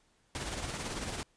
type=noise with tremolo; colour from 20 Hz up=pink; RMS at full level=-36 dBFS; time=0.35-1.23 s; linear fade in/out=0 ms; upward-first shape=sine; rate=18 Hz; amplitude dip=45%; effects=pink hiss -70 dBFS RMS until 1.36 s + resampled to 22050 Hz